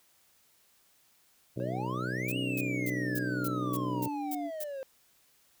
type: harmonic tone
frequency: 62.4 Hz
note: B1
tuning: 19 cents sharp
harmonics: 2 / 3 / 4 / 5 / 6 / 7 / 8 / 9 / 10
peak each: -36 / -40 / -43 / -40 / -42 / -44 / -49 / -46 / -51 dBFS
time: 1.56-4.08 s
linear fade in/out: 10 ms
type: exponential two-way sweep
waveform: triangle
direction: up then down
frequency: 523.3 to 2931 to 523.3 Hz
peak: -34 dBFS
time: 1.6-4.83 s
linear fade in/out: 0 ms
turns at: 2.38 s
type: noise bursts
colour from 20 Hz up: violet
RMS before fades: -38 dBFS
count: 9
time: 2.28-4.64 s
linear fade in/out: 5 ms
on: 40 ms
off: 250 ms
type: tone with pitch glide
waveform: sine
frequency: 277.2 to 292 Hz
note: C#4 to D4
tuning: 0 to -10 cents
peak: -34 dBFS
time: 2.3-4.51 s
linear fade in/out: 50 ms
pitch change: +90 cents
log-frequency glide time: 2.46-2.89 s
effects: white hiss -66 dBFS RMS until 5.6 s